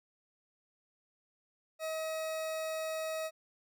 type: tone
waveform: 40% pulse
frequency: 636 Hz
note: D#5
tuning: 38 cents sharp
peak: -34 dBFS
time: 1.79-3.31 s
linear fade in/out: 50 ms
effects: none